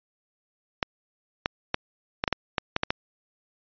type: clicks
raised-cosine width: 0.3 ms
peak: -7 dBFS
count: 10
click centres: 0.828 / 1.459 / 1.744 / 2.239 / 2.278 / 2.327 / 2.582 / 2.764 / 2.834 / 2.905 s
effects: resampled to 11025 Hz